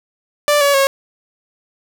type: tone with pitch steps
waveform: sawtooth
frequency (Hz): 587.3 / 566.6 / 546.7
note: D5 / C#5 / C#5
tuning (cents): 0 / +38 / -24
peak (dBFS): -7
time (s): 0.48-0.87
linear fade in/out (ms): 0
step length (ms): 130
effects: none